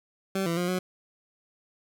20% pulse tone with pitch steps, 192.7 / 168.1 / 177.2 / 183.3 Hz, G3 / E3 / F3 / F#3, -29 / +34 / +25 / -16 cents, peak -21 dBFS, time 0.35-0.79 s, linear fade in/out 5 ms, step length 110 ms, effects none

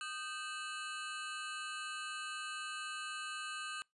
25% pulse ring-modulated tone, 1393 Hz, F6, 5 cents flat, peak -34 dBFS, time 0.01-3.82 s, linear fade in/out 0 ms, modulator 162 Hz, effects noise-tail reverb RT60 0.2 s tail -25 dB re dry + resampled to 24000 Hz

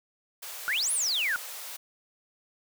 white high-pass noise, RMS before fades -40 dBFS, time 0.42-1.77 s, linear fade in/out 10 ms, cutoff 450 Hz, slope 48 dB/octave
sine exponential two-way sweep, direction up then down, 1390 to 10850 to 1390 Hz, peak -25 dBFS, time 0.68-1.36 s, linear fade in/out 0 ms, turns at 0.92 s
effects none

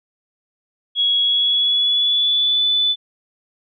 sine tone with pitch glide, 3334 to 3490 Hz, G#7 to A7, +6 to -15 cents, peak -14 dBFS, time 0.95-2.96 s, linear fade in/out 50 ms, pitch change +79 cents, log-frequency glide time 1.21-2.64 s, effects none

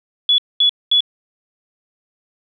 sine tone bursts, 3407 Hz, G#7, 44 cents sharp, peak -10 dBFS, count 3, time 0.29-1.006 s, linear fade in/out 2 ms, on 92 ms, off 220 ms, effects none

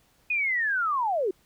sine linear sweep, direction down, 2510 to 345.4 Hz, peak -23 dBFS, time 0.3-1.31 s, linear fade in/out 5 ms, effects pink hiss -64 dBFS RMS until 1.45 s

